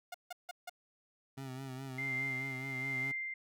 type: tone bursts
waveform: sawtooth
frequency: 714 Hz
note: F5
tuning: 38 cents sharp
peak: -37 dBFS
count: 4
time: 0.12-0.696 s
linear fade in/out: 5 ms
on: 24 ms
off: 160 ms
type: tone with vibrato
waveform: 25% pulse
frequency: 132.2 Hz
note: C3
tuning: 18 cents sharp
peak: -38 dBFS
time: 1.37-3.12 s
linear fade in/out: 10 ms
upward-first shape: sine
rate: 4.8 Hz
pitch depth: 52 cents each way
type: tone with tremolo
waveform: sine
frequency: 2093 Hz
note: C7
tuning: in tune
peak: -33 dBFS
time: 1.98-3.34 s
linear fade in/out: 5 ms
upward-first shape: triangle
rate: 1.2 Hz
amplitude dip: 65%
effects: none